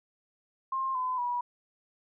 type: tone with pitch steps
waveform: sine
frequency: 1061 / 1015.4 / 971.8 Hz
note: C6 / B5 / B5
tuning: +24 / +48 / -28 cents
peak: -28 dBFS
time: 0.72-1.41 s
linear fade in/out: 5 ms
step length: 230 ms
effects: none